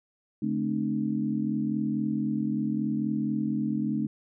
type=tone cluster; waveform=sine; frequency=146.2 / 215.9 / 259.7 / 300.5 Hz; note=D3 / A3 / C4 / D4; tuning=-7 / -33 / -13 / +40 cents; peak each=-35 / -28 / -33 / -31 dBFS; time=0.42-4.07 s; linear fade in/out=5 ms; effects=none